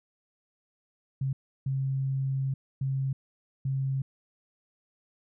sine tone bursts at uneven times, 134.6 Hz, C3, 49 cents sharp, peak -26 dBFS, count 4, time 1.21-1.33 / 1.66-2.54 / 2.81-3.13 / 3.65-4.02 s, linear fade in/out 5 ms, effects none

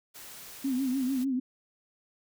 white noise, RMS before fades -46 dBFS, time 0.14-1.25 s, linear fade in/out 20 ms
sine tone with vibrato, 261.6 Hz, C4, in tune, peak -26 dBFS, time 0.64-1.4 s, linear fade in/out 10 ms, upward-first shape triangle, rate 6.7 Hz, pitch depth 110 cents each way
effects none

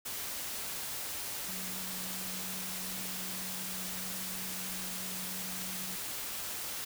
sine tone in noise, 185.9 Hz, F#3, 8 cents sharp, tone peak -46 dBFS, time 1.48-5.96 s, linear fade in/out 10 ms, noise white, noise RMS -39 dBFS, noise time 0.05-6.85 s, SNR -10 dB, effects none

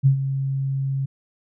sine tone with ADSR envelope, 135.8 Hz, C#3, 35 cents flat, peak -10 dBFS, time 0.03-1.06 s, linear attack 31 ms, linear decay 99 ms, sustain -11 dB, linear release 11 ms, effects none

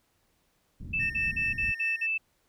pink low-pass noise, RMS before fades -39 dBFS, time 0.8-1.72 s, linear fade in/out 10 ms, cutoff 230 Hz, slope 24 dB/octave
sine tone bursts, 2637 Hz, E7, in tune, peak -26 dBFS, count 6, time 0.93-2.18 s, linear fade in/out 10 ms, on 170 ms, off 46 ms
triangle tone with tremolo, 1828 Hz, A#6, 34 cents flat, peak -30 dBFS, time 0.99-2.07 s, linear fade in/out 20 ms, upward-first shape triangle, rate 4.8 Hz, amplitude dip 60%
effects pink hiss -71 dBFS RMS until 2.48 s

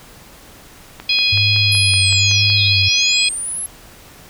click train, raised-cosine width 0.3 ms, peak -14 dBFS, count 9, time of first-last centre 1-2.501 s, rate 5.33 Hz
harmonic tone, 830.6 Hz, G#5, in tune, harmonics 3 / 4 / 5 / 6, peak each -17 / -18 / -19 / -20 dBFS, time 1.09-3.29 s, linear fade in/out 5 ms
sine tone with vibrato, 100 Hz, G2, 35 cents sharp, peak -17 dBFS, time 1.32-2.89 s, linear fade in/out 10 ms, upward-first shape sine, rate 1.1 Hz, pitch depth 62 cents each way
sine linear two-way sweep, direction down then up, 11230 to 3520 to 11230 Hz, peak -21 dBFS, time 1.72-3.66 s, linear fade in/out 0 ms, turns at 2.63 s
effects pink hiss -42 dBFS RMS until 4.29 s

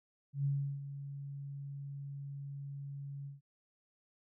sine tone with ADSR envelope, 140.2 Hz, C#3, 20 cents sharp, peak -29 dBFS, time 0.33-3.41 s, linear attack 120 ms, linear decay 350 ms, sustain -12 dB, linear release 150 ms, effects none

